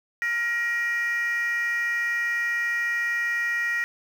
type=tone with frequency modulation; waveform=sine; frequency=1893 Hz; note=A#6; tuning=26 cents sharp; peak=-21 dBFS; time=0.22-3.84 s; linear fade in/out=0 ms; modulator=495 Hz; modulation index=0.55; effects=tanh soft clip ceiling -21 dBFS + 8-bit